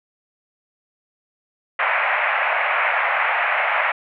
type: band-pass noise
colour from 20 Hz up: white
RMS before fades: -20 dBFS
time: 1.79-3.92 s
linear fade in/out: 5 ms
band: 590 to 2400 Hz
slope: 48 dB/octave
effects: none

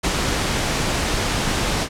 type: noise with ADSR envelope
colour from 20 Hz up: pink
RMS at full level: -18 dBFS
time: 0.03-1.89 s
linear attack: 19 ms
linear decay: 50 ms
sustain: -3 dB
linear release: 62 ms
effects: low-pass 8000 Hz 12 dB/octave

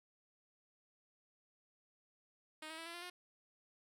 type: tone with pitch steps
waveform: 5% pulse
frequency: 311.1 / 319.8 / 328.8 / 338.1 / 347.6 / 357.4 Hz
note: D#4 / D#4 / E4 / E4 / F4 / F4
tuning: 0 / +48 / -4 / +44 / -8 / +40 cents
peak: -35 dBFS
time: 2.62-3.1 s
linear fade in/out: 5 ms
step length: 80 ms
effects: low-pass 12000 Hz 12 dB/octave

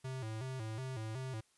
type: tone with vibrato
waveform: square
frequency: 120 Hz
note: B2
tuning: 49 cents flat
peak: -40 dBFS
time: 0.04-1.41 s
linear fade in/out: 10 ms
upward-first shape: square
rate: 2.7 Hz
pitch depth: 150 cents each way
effects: white hiss -72 dBFS RMS until 1.57 s + resampled to 24000 Hz

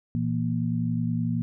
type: tone cluster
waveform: sine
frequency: 116.2 / 167 / 235.2 Hz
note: A#2 / E3 / A#3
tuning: -5 / +23 / +16 cents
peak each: -28 dBFS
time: 0.15-1.42 s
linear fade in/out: 0 ms
effects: none

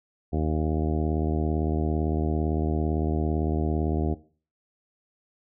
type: harmonic tone with a mistuned harmonic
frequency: 77.78 Hz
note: D#2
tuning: in tune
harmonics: 1 / 2 / 3 / 4 / 5 / 6 / 7 / 8 / 9 / 10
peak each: -26 / -30 / -31 / -32 / -33 / -39 / -41 / -42 / -37 / -48 dBFS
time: 0.32-4.15 s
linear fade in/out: 20 ms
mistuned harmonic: 10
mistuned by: +57 cents
effects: noise-tail reverb RT60 0.4 s tail -17 dB re dry

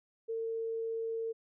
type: tone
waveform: sine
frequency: 452.8 Hz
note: A4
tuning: 50 cents sharp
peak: -33 dBFS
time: 0.28-1.33 s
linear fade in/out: 20 ms
effects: none

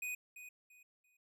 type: tone with echo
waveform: square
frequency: 2489 Hz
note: D#7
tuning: in tune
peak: -39 dBFS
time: 0.02-0.15 s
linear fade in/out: 5 ms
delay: 340 ms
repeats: 3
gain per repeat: -11 dB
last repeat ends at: 1.17 s
effects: none

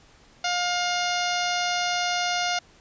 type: harmonic tone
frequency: 710 Hz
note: F5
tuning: 28 cents sharp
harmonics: 1 / 2 / 3 / 4 / 5 / 6 / 7 / 8 / 9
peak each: -27 / -30 / -32 / -33 / -34 / -35 / -35 / -36 / -37 dBFS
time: 0.44-2.59 s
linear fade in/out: 5 ms
effects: pink hiss -55 dBFS RMS until 2.8 s + resampled to 16000 Hz

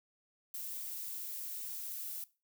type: noise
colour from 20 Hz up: violet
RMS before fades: -42 dBFS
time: 0.54-2.24 s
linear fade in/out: 2 ms
effects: noise-tail reverb RT60 0.3 s tail -19 dB re dry

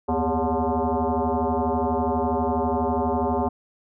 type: tone with frequency modulation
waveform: sine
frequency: 236.9 Hz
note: A#3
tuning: 28 cents sharp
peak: -20 dBFS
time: 0.08-3.49 s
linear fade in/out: 10 ms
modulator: 162 Hz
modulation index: 4.6
effects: none

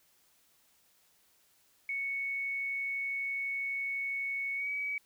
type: tone with pitch glide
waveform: sine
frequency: 2217 to 2273 Hz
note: C#7 to C#7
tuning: 0 to +43 cents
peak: -32 dBFS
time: 1.89-4.98 s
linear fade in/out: 2 ms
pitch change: +43 cents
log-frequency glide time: 4.56-4.69 s
effects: white hiss -68 dBFS RMS until 5.05 s

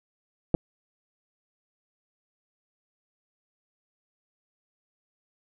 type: clicks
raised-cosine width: 2 ms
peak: -9 dBFS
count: 2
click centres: 0.543 / 0.549 s
effects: none

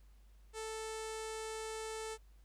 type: tone with low-pass filter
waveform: sawtooth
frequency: 440.2 Hz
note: A4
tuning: 1 cent sharp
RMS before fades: -43 dBFS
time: 0.53-2.18 s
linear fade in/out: 50 ms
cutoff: 8500 Hz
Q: 2.4
effects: added 50 Hz sine -58 dBFS peak until 2.44 s + pink hiss -74 dBFS RMS until 2.44 s

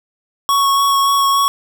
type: tone with vibrato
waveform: square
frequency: 1108.7 Hz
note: C#6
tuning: in tune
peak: -12 dBFS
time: 0.49-1.48 s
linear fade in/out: 0 ms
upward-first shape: sine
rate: 3.5 Hz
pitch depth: 12 cents each way
effects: 7-bit

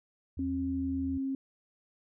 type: tone with pitch glide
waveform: sine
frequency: 81.3 to 80.13 Hz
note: E2 to E2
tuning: -23 to -49 cents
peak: -37 dBFS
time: 0.37-1.18 s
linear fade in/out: 5 ms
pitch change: -26 cents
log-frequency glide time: 0.7-0.79 s
type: tone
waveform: sine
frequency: 268.8 Hz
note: C4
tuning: 47 cents sharp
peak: -30 dBFS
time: 0.39-1.35 s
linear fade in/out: 2 ms
effects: none

